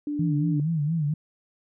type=tone; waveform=sine; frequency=293.7 Hz; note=D4; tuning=in tune; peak=-26 dBFS; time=0.07-0.6 s; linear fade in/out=2 ms
type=tone with vibrato; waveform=sine; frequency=155.6 Hz; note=D#3; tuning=in tune; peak=-22 dBFS; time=0.19-1.14 s; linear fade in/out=5 ms; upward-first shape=sine; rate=4.3 Hz; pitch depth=130 cents each way
effects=none